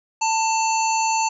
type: harmonic tone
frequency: 890 Hz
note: A5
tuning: 20 cents sharp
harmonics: 1 / 3 / 5 / 7 / 8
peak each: -19 / -27 / -32 / -30 / -29 dBFS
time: 0.21-1.29 s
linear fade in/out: 10 ms
effects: none